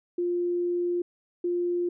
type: tone pair in turn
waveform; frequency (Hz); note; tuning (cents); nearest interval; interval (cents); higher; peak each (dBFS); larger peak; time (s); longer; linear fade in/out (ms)
sine; 350.9 / 350.9; F4 / F4; +8 / +8; unison; 0; neither; -24; neither; 0.18-1.02 / 1.44-1.89; first; 5
effects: none